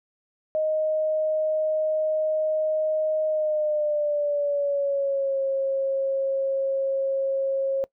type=tone with pitch glide; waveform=sine; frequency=622.3 to 541.7 Hz; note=D#5 to C#5; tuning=0 to -40 cents; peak=-21 dBFS; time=0.55-7.84 s; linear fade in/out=0 ms; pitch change=-240 cents; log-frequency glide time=3.27-5.4 s; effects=noise-tail reverb RT60 0.1 s tail -22 dB re dry